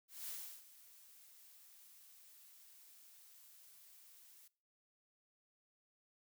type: noise with ADSR envelope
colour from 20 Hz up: blue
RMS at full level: -45 dBFS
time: 0.08-4.48 s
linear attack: 200 ms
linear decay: 340 ms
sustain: -17 dB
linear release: 6 ms
effects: noise-tail reverb RT60 0.4 s tail -21 dB re dry